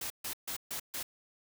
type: noise bursts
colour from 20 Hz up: white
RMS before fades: -38 dBFS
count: 5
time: 0.01-1.03 s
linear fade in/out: 5 ms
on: 92 ms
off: 140 ms
effects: none